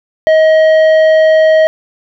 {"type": "tone with tanh clipping", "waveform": "sine", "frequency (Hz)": 632, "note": "D#5", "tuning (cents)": 27, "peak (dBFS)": -6, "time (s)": [0.27, 1.67], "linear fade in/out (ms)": 0, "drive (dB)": 9, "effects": []}